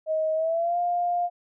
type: tone with pitch glide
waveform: sine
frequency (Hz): 630 to 703.1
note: D#5 to F5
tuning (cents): +21 to +11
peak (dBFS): -22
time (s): 0.06-1.3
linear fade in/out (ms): 50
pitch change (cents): +190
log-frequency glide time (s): 0.34-0.78
effects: none